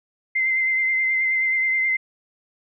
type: tone with vibrato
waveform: sine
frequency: 2077 Hz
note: C7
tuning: 13 cents flat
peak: -18 dBFS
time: 0.35-1.97 s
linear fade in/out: 10 ms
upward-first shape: triangle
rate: 9.4 Hz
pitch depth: 26 cents each way
effects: none